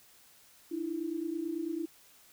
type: tone pair together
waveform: sine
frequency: 304.9 / 334 Hz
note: D#4 / E4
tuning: -35 / +23 cents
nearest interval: major second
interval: 158 cents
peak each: -37 / -34 dBFS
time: 0.71-1.86 s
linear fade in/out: 10 ms
effects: white hiss -60 dBFS RMS until 2.32 s